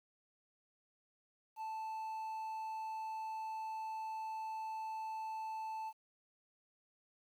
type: tone with quantisation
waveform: triangle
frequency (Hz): 880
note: A5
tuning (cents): 0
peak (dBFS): -38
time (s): 1.56-5.93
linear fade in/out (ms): 50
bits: 11
effects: none